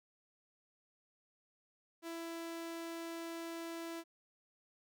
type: tone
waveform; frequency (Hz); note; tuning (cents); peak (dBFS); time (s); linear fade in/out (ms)
sawtooth; 332.8; E4; +17; -38; 2.02-4.04; 50
effects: none